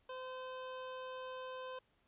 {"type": "tone", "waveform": "25% pulse", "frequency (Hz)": 514, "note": "C5", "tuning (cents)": -31, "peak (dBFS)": -40, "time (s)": [0.09, 1.79], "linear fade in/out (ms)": 5, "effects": ["pink hiss -75 dBFS RMS until 2.07 s", "resampled to 8000 Hz"]}